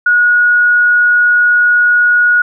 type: tone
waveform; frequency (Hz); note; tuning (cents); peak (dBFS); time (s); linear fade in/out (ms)
sine; 1452; F#6; -33; -6; 0.06-2.42; 5
effects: none